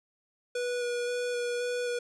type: tone with vibrato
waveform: square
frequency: 486.6 Hz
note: B4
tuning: 26 cents flat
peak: -30 dBFS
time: 0.55-1.99 s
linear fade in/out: 5 ms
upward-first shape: square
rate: 1.9 Hz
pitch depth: 11 cents each way
effects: resampled to 22050 Hz